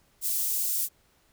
white high-pass noise, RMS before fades -28 dBFS, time 0.21-0.89 s, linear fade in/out 50 ms, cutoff 7600 Hz, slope 12 dB/octave, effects pink hiss -65 dBFS RMS until 1.32 s

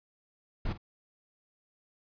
brown noise with echo, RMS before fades -31 dBFS, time 0.65-0.73 s, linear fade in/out 5 ms, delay 47 ms, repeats 1, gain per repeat -14 dB, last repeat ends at 0.777 s, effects resampled to 11025 Hz

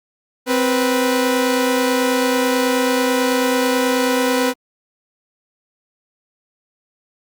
sawtooth tone pair together, 260 / 490.8 Hz, C4 / B4, -11 / -11 cents, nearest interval major seventh, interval 1100 cents, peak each -14 dBFS, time 0.46-4.54 s, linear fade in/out 50 ms, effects Opus 48 kbps

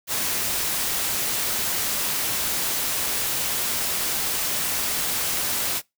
white noise, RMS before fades -25 dBFS, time 0.07-5.82 s, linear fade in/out 50 ms, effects noise-tail reverb RT60 0.2 s tail -24 dB re dry

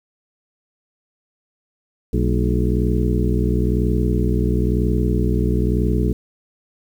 harmonic tone with a mistuned harmonic, 61 Hz, B1, 21 cents flat, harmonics 1 / 2 / 3 / 4 / 5 / 6 / 7, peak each -19 / -22 / -24 / -25 / -26 / -27 / -27 dBFS, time 2.13-6.13 s, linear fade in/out 5 ms, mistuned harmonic 4, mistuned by -140 cents, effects 8-bit

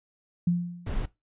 sine tone with exponential decay, 174.61 Hz, F3, in tune, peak -18 dBFS, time 0.47-1.03 s, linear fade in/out 5 ms, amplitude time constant 120 ms
brown noise, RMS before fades -29 dBFS, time 0.86-1.06 s, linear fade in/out 10 ms
effects noise-tail reverb RT60 0.2 s tail -19 dB re dry + resampled to 8000 Hz

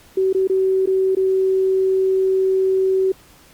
sine tone with dropouts, 380 Hz, F#4, 46 cents sharp, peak -14 dBFS, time 0.17-3.12 s, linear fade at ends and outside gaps 5 ms, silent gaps 0.329-0.347 / 0.474-0.497 / 0.859-0.872 / 1.151-1.168 s, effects pink hiss -49 dBFS RMS until 3.53 s + Opus 48 kbps

